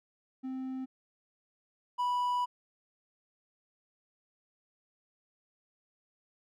triangle tone pair in turn, 261 / 983.5 Hz, C4 / B5, -4 / -7 cents, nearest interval octave + major seventh, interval 2297 cents, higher second, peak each -33 / -26 dBFS, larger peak second, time 0.43-0.86 / 1.98-2.46 s, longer second, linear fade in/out 20 ms, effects none

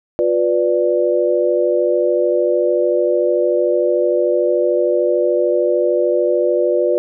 sine chord, B diminished, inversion second, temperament equal with one note detuned, 355.5 / 493.9 / 587.3 Hz, F4 / B4 / D5, +31 / 0 / 0 cents, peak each -17 dBFS, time 0.19-6.98 s, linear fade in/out 0 ms, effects none

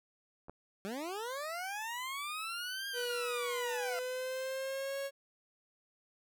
clicks, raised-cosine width 1 ms, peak -40 / -31 dBFS, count 2, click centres 0.484 / 0.496 s
20% pulse linear two-way sweep, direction up then down, 187.8 to 1620 to 675 Hz, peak -33 dBFS, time 0.85-3.99 s, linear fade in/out 0 ms, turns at 2.88 s
45% pulse tone with pitch glide, 485.4 to 551.2 Hz, B4 to C#5, -30 to -10 cents, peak -36 dBFS, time 2.93-5.11 s, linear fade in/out 50 ms, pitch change +220 cents, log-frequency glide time 3.63-4.98 s
effects none

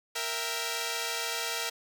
5% pulse chord, E diminished, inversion second, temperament equal, 466.2 / 659.3 / 784 Hz, Bb4 / E5 / G5, 0 / 0 / 0 cents, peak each -22 / -24 / -27 dBFS, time 0.15-1.7 s, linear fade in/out 10 ms, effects none

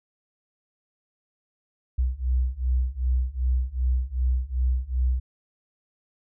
sine beating tone pair, 61.74 / 64.34 Hz, B1 / C2, 0 / -28 cents, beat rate 2.6 Hz, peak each -25 / -24 dBFS, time 1.98-5.2 s, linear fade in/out 10 ms, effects none

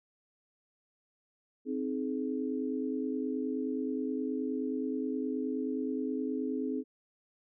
sine chord, Ab major, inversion first, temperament equal with one note detuned, 261.6 / 311.1 / 424.5 Hz, C4 / Eb4 / Ab4, 0 / 0 / +38 cents, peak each -33 / -37 / -37 dBFS, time 1.65-6.84 s, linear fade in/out 50 ms, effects none

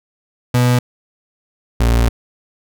35% pulse tone pair in turn, 123.47 / 58.27 Hz, B2 / A#1, 0 / 0 cents, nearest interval octave + minor second, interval 1300 cents, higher first, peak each -9 / -9 dBFS, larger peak neither, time 0.54-0.79 / 1.8-2.09 s, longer second, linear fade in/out 5 ms, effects none

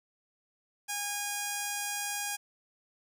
5% pulse tone with notch filter, 818 Hz, G#5, 26 cents flat, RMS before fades -35 dBFS, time 0.88-2.37 s, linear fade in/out 20 ms, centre 3900 Hz, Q 2, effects none

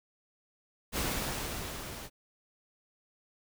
pink noise with level ramp, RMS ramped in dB -31 to -44 dBFS, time 0.92-2.1 s, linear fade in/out 50 ms, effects none

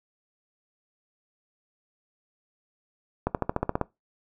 accelerating click train, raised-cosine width 1 ms, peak -10 dBFS, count 9, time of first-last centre 3.27-3.813 s, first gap 78 ms, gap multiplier 0.96, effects noise-tail reverb RT60 0.2 s tail -21 dB re dry

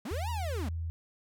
45% pulse linear two-way sweep, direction up then down, 180 to 983 to 180 Hz, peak -36 dBFS, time 0.05-0.69 s, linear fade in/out 5 ms, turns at 0.3 s
sine tone, 82.41 Hz, E2, in tune, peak -32 dBFS, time 0.11-0.9 s, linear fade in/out 0 ms
effects none

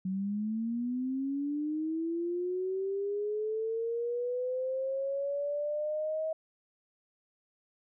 sine linear sweep, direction up, 185 to 639 Hz, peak -30 dBFS, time 0.05-6.33 s, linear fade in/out 5 ms, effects none

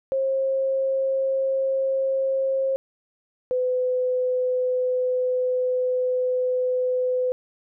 sine tone pair in turn, 535 / 505 Hz, C5 / B4, +38 / +39 cents, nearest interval minor second, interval 99 cents, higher first, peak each -20 dBFS, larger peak neither, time 0.12-2.76 / 3.51-7.32 s, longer second, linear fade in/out 0 ms, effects none

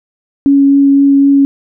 sine tone with vibrato, 278.3 Hz, C#4, 7 cents sharp, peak -4 dBFS, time 0.46-1.45 s, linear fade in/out 0 ms, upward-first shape triangle, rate 3.9 Hz, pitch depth 9 cents each way, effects none

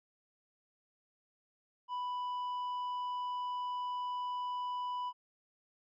sine tone with tanh clipping, 990 Hz, B5, 4 cents sharp, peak -36 dBFS, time 1.88-5.13 s, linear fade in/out 50 ms, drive 5 dB, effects none

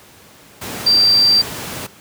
sine tone in noise, 4699 Hz, D8, in tune, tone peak -9 dBFS, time 0.86-1.42 s, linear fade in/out 10 ms, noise pink, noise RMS -27 dBFS, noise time 0.61-1.87 s, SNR +15 dB, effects pink hiss -44 dBFS RMS until 2 s + high-pass 100 Hz 12 dB/octave

